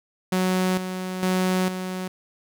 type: tone with tremolo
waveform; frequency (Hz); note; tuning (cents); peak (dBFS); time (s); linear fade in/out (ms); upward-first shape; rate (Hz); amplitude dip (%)
sawtooth; 185; F#3; 0; -16; 0.32-2.08; 5; square; 1.1; 60
effects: none